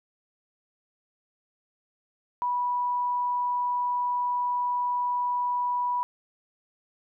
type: tone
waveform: sine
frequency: 980 Hz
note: B5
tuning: 14 cents flat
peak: -24 dBFS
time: 2.42-6.03 s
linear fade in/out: 0 ms
effects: none